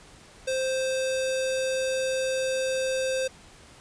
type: tone with notch filter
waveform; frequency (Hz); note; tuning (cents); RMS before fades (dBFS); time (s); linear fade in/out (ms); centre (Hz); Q
square; 523.3; C5; 0; -27; 0.47-3.28; 10; 1000; 0.61
effects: pink hiss -51 dBFS RMS until 3.8 s + resampled to 22050 Hz